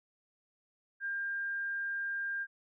sine tone, 1600 Hz, G6, 35 cents sharp, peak -33 dBFS, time 1-2.47 s, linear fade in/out 50 ms, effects none

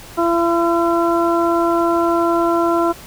harmonic tone, 338.6 Hz, E4, 46 cents sharp, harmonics 1 / 2 / 3 / 4, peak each -16 / -19 / -21 / -22 dBFS, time 0.17-2.93 s, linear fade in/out 20 ms, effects pink hiss -38 dBFS RMS until 3.06 s

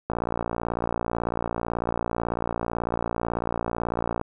click train, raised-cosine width 1 ms, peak -12 dBFS, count 240, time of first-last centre 0.1-4.214 s, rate 58.1 Hz, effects none

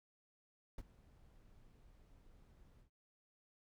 brown noise with ADSR envelope, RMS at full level -44 dBFS, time 0.78-2.9 s, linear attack 4 ms, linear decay 36 ms, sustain -20 dB, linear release 98 ms, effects none

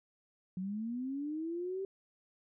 sine linear sweep, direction up, 180 to 391.7 Hz, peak -35 dBFS, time 0.57-1.85 s, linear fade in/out 2 ms, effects none

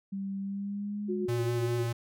sine tone with pitch glide, 195.7 to 207 Hz, G3 to G#3, -3 to -5 cents, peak -32 dBFS, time 0.12-1.26 s, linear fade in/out 10 ms, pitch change +98 cents, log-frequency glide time 0.4-1.01 s
sine tone with tremolo, 362.9 Hz, F#4, 34 cents flat, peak -29 dBFS, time 1.08-1.87 s, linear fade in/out 20 ms, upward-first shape sine, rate 7.5 Hz, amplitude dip 35%
square tone with vibrato, 116.8 Hz, A#2, 4 cents sharp, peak -30 dBFS, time 1.28-1.93 s, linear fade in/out 10 ms, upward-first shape square, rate 5 Hz, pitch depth 15 cents each way
effects none

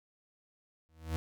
40% pulse tone with exponential growth, 80.2 Hz, E2, 47 cents flat, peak -28 dBFS, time 0.89-1.16 s, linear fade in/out 0 ms, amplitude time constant 57 ms, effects none

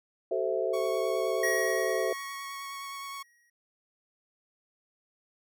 sine chord, F# half-diminished seventh, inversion none, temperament equal with one note detuned, 379.5 / 440 / 523.3 / 659.3 Hz, F#4 / A4 / C5 / E5, +44 / 0 / 0 / 0 cents, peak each -32 dBFS, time 0.31-2.13 s, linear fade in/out 5 ms
sawtooth tone with vibrato, 1108.7 Hz, C#6, in tune, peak -34 dBFS, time 0.73-3.23 s, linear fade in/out 10 ms, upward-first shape triangle, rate 9.6 Hz, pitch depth 17 cents each way
square tone with exponential decay, 1896 Hz, A#6, 29 cents sharp, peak -27 dBFS, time 1.43-3.5 s, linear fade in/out 5 ms, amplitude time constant 450 ms
effects none

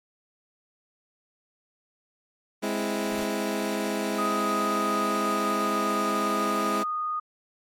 20% pulse chord, Ab augmented, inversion none, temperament equal, 207.7 / 261.6 / 329.6 Hz, Ab3 / C4 / E4, 0 / 0 / 0 cents, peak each -24 / -28 / -26 dBFS, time 2.62-6.84 s, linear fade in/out 20 ms
pink noise with exponential growth, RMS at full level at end -37 dBFS, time 2.79-3.24 s, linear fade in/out 5 ms, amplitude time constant 96 ms
sine tone with pitch glide, 1250 to 1234.2 Hz, D#6 to D#6, +8 to -14 cents, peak -26 dBFS, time 4.18-7.2 s, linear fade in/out 10 ms, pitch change -22 cents, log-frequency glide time 4.33-6.2 s
effects MP3 64 kbps

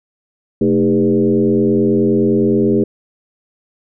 sine tone with frequency modulation, 311.1 Hz, D#4, in tune, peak -10 dBFS, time 0.61-2.84 s, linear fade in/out 5 ms, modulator 89.5 Hz, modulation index 1.6, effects none

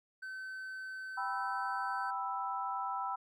triangle tone, 1530 Hz, G6, 42 cents flat, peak -39 dBFS, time 0.22-2.11 s, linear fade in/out 10 ms
sine chord, E minor, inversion first, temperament equal, 784 / 987.8 / 1318.5 Hz, G5 / B5 / E6, 0 / 0 / 0 cents, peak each -39 / -38 / -39 dBFS, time 1.17-3.16 s, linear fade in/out 10 ms
effects none

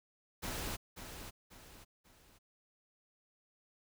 pink noise with echo, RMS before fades -40 dBFS, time 0.42-0.77 s, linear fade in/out 20 ms, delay 540 ms, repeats 3, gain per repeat -8 dB, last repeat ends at 2.39 s, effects none

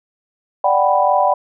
sine chord, G major seventh, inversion second, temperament equal, 587.3 / 740 / 784 / 987.8 Hz, D5 / F#5 / G5 / B5, 0 / 0 / 0 / 0 cents, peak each -17 dBFS, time 0.64-1.34 s, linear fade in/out 5 ms, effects none

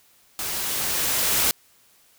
white noise with level ramp, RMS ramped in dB -29 to -20 dBFS, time 0.39-1.51 s, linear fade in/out 0 ms, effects white hiss -58 dBFS RMS until 2.18 s

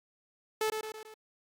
sawtooth tone with echo, 434.8 Hz, A4, 21 cents flat, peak -24 dBFS, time 0.61-0.7 s, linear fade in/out 2 ms, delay 110 ms, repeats 4, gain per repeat -5 dB, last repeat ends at 1.14 s, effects AAC 64 kbps

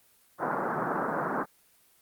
white band-pass noise, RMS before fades -30 dBFS, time 0.38-1.46 s, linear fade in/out 50 ms, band 140 to 1500 Hz, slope 48 dB/octave, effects white hiss -63 dBFS RMS until 2.01 s + Opus 24 kbps

